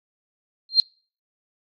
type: tone with exponential growth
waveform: sine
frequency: 4186 Hz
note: C8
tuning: in tune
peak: -7 dBFS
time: 0.69-0.8 s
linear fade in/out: 1 ms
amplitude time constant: 22 ms
effects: noise-tail reverb RT60 0.4 s tail -26 dB re dry + AAC 32 kbps